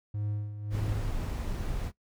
triangle tone with tremolo, 104.3 Hz, G#2, 8 cents sharp, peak -27 dBFS, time 0.14-1.12 s, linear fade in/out 5 ms, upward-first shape sine, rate 1.8 Hz, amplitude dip 65%
brown noise, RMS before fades -33 dBFS, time 0.7-1.92 s, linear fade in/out 50 ms
effects noise-tail reverb RT60 0.1 s tail -19 dB re dry

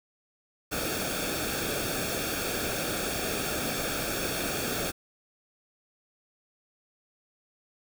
pink noise with comb filter, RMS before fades -31 dBFS, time 0.71-4.92 s, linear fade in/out 20 ms, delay 1 ms, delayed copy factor -0.7, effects none

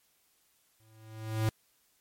square tone with exponential growth, 110 Hz, A2, in tune, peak -25 dBFS, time 0.8-1.49 s, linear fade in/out 0 ms, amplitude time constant 150 ms, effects white hiss -70 dBFS RMS until 2 s + MP3 64 kbps

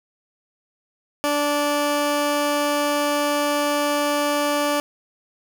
15% pulse tone pair together, 291.5 / 583 Hz, D4 / D5, -13 / -13 cents, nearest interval octave, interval 1200 cents, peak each -15 / -21 dBFS, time 1.24-4.8 s, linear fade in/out 0 ms, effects none

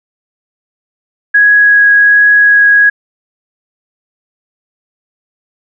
sine tone with vibrato, 1661.2 Hz, G#6, in tune, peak -3 dBFS, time 1.34-2.9 s, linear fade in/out 10 ms, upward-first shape triangle, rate 1.3 Hz, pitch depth 8 cents each way, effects none

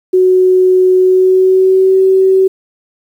sine tone with pitch glide, 370 to 380.2 Hz, F#4 to F#4, 0 to +47 cents, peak -5 dBFS, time 0.13-2.48 s, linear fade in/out 10 ms, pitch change +47 cents, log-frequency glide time 0.96-1.96 s, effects 7-bit

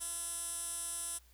15% pulse tone with band-pass filter, 339.8 Hz, F4, 47 cents flat, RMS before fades -40 dBFS, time 0-1.19 s, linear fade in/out 20 ms, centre 9500 Hz, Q 6.1, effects added 60 Hz sine -61 dBFS peak until 1.33 s + white hiss -67 dBFS RMS until 1.33 s

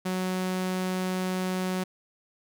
sawtooth tone, 185 Hz, F#3, in tune, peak -23 dBFS, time 0.05-1.84 s, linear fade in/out 10 ms, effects none

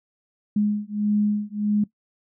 sine beating tone pair, 207.7 / 209.3 Hz, G#3 / G#3, 0 / +14 cents, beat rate 1.6 Hz, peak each -23 dBFS, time 0.56-1.84 s, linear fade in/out 5 ms, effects noise-tail reverb RT60 0.1 s tail -18 dB re dry

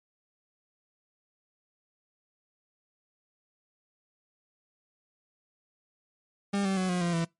40% pulse tone with pitch steps, 200 / 192.85 / 185.96 / 179.32 / 172.91 / 166.73 Hz, G3 / G3 / F#3 / F3 / F3 / E3, +35 / -28 / +9 / +46 / -17 / +20 cents, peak -25 dBFS, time 6.53-7.25 s, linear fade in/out 10 ms, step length 120 ms, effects noise-tail reverb RT60 0.2 s tail -25 dB re dry + MP3 48 kbps

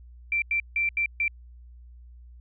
sine tone bursts at uneven times, 2349 Hz, D7, in tune, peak -22 dBFS, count 5, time 0.32-0.42 / 0.51-0.6 / 0.76-0.89 / 0.97-1.06 / 1.2-1.28 s, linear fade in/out 2 ms, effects added 60 Hz sine -45 dBFS peak until 2.4 s

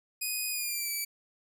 5% pulse tone with pitch glide, 2489 to 2309 Hz, D#7 to D7, 0 to -30 cents, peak -22 dBFS, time 0.21-1.05 s, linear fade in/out 10 ms, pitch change -130 cents, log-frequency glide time 0.5-0.91 s, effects none

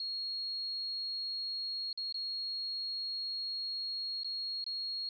sine tone with dropouts, 4294 Hz, C8, 44 cents sharp, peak -35 dBFS, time 0-5.09 s, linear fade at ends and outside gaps 2 ms, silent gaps 1.929-1.975 / 2.125-2.143 / 4.234-4.245 / 4.642-4.664 s, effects none

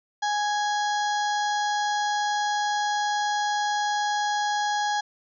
harmonic tone, 830.6 Hz, G#5, in tune, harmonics 1 / 2 / 4 / 5 / 6 / 7 / 8, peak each -24 / -30 / -36 / -38 / -40 / -41 / -42 dBFS, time 0.22-5.01 s, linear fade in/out 10 ms, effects none

